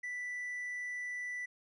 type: tone with hard clipping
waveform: sine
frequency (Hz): 1975.5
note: B6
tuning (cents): 0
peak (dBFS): -38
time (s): 0.03-1.46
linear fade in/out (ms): 10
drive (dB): 2
effects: resampled to 32000 Hz